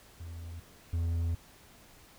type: tone pair in turn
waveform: triangle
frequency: 84 / 84 Hz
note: E2 / E2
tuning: +33 / +33 cents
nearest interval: unison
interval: 0 cents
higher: neither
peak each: -38 / -26 dBFS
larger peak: second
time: 0.2-0.6 / 0.93-1.35 s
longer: second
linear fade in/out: 5 ms
effects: pink hiss -57 dBFS RMS until 2.18 s